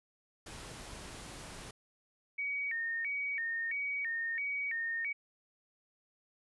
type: noise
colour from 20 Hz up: pink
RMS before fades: -47 dBFS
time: 0.46-1.71 s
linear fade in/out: 5 ms
type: tone with vibrato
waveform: sine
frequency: 2036 Hz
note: C7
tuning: 48 cents flat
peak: -33 dBFS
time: 2.38-5.13 s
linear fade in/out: 10 ms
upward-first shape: square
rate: 1.5 Hz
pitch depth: 180 cents each way
effects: resampled to 24000 Hz